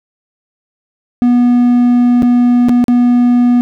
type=tone with dropouts; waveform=triangle; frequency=243.6 Hz; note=B3; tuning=24 cents flat; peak=-4 dBFS; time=1.22-3.61 s; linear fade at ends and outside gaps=0 ms; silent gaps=2.222-2.23 / 2.686-2.693 / 2.841-2.882 s; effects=none